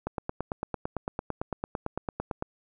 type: click train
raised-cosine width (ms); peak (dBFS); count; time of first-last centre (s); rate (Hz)
1; -16; 22; 0.07-2.424; 8.92
effects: none